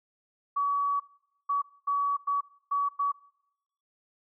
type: tone bursts at uneven times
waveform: sine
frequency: 1135 Hz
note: C#6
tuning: 41 cents sharp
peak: -24 dBFS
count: 6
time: 0.56-1 / 1.49-1.62 / 1.87-2.17 / 2.27-2.41 / 2.71-2.89 / 2.99-3.12 s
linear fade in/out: 10 ms
effects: noise-tail reverb RT60 0.8 s tail -21 dB re dry